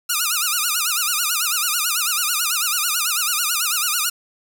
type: tone with vibrato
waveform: 5% pulse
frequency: 1318.5 Hz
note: E6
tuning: in tune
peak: -7 dBFS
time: 0.09-4.1 s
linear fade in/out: 10 ms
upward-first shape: sine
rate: 9.1 Hz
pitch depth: 180 cents each way
effects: 8-bit